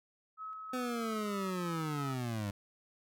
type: tone with tremolo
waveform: sine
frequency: 1285 Hz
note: E6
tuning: 45 cents flat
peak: -40 dBFS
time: 0.37-2.16 s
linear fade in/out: 50 ms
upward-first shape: square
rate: 3.1 Hz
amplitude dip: 25%
type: linear sweep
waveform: 25% pulse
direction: down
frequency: 255 to 98 Hz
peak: -31 dBFS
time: 0.73-2.51 s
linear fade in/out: 5 ms
effects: none